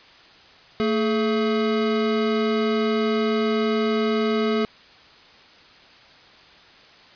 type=tone pair together; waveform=square; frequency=223.9 / 425.4 Hz; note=A3 / G#4; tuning=+30 / +42 cents; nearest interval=major seventh; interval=1112 cents; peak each=-23 dBFS; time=0.8-4.65 s; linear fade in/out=0 ms; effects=white hiss -49 dBFS RMS until 7.15 s + resampled to 11025 Hz